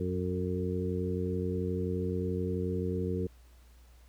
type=harmonic tone with a mistuned harmonic; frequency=91.5 Hz; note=F#2; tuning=19 cents flat; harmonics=1 / 2 / 3 / 4 / 5; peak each=-34 / -35 / -39 / -37 / -36 dBFS; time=0-3.27 s; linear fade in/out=5 ms; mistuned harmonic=5; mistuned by=-16 cents; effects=added 60 Hz sine -54 dBFS peak until 4.08 s + pink hiss -65 dBFS RMS until 4.08 s